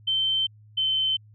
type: tone pair in turn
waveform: sine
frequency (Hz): 3100 / 3077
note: G7 / G7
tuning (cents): -20 / -33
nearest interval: unison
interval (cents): 13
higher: first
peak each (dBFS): -21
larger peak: neither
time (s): 0.07-0.47 / 0.77-1.17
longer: neither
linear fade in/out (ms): 10
effects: added 106 Hz sine -49 dBFS peak until 1.34 s